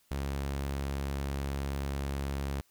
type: tone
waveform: sawtooth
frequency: 69.3 Hz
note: C#2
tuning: in tune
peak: -28 dBFS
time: 0.11-2.61 s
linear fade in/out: 0 ms
effects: white hiss -68 dBFS RMS until 2.7 s